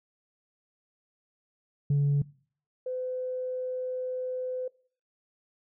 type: tone pair in turn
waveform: sine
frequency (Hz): 142.7 / 508.5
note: D3 / C5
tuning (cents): -49 / -50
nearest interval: octave + minor seventh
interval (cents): 2199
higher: second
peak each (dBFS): -19 / -30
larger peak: first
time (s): 1.9-2.22 / 2.86-4.68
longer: second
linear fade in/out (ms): 5
effects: noise-tail reverb RT60 0.5 s tail -23 dB re dry + tanh soft clip ceiling -20 dBFS